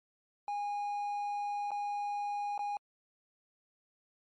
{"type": "tone with dropouts", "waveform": "triangle", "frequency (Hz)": 820, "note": "G#5", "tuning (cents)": -22, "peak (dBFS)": -31, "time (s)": [0.48, 2.77], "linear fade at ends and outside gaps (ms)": 1, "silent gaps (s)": [[1.707, 1.716], [2.578, 2.592]], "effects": ["MP3 48 kbps"]}